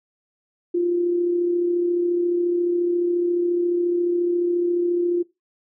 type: tone with amplitude modulation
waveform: sine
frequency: 349.2 Hz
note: F4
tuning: in tune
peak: -16 dBFS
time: 0.74-5.23 s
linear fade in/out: 10 ms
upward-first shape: sine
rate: 34.3 Hz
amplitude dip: 35%
effects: noise-tail reverb RT60 0.2 s tail -19 dB re dry